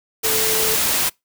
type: tone in noise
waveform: sine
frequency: 440 Hz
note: A4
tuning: in tune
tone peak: -24 dBFS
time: 0.23-0.76 s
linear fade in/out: 20 ms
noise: white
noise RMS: -19 dBFS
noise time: 0.23-1.1 s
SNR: -8 dB
effects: noise-tail reverb RT60 0.2 s tail -26 dB re dry